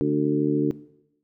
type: harmonic tone with a mistuned harmonic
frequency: 73.6 Hz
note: D2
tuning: 4 cents sharp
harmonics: 2 / 3 / 4 / 5 / 6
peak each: -28 / -32 / -22 / -26 / -28 dBFS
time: 0.01-0.71 s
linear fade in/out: 0 ms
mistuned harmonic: 6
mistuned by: +17 cents
effects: noise-tail reverb RT60 0.8 s tail -18 dB re dry